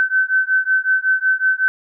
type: beating tone pair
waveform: sine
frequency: 1527 / 1532.4 Hz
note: G6 / G6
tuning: -46 / -40 cents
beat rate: 5.4 Hz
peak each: -17 dBFS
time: 0-1.68 s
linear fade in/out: 0 ms
effects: none